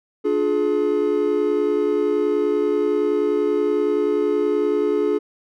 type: chord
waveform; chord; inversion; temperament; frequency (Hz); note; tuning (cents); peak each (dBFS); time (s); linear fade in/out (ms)
triangle; D diminished; none; just; 293.7 / 352.4 / 422.9; D4 / F4 / Ab4; 0 / +16 / +31; -22 / -22 / -17; 0.24-5.19; 20
effects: none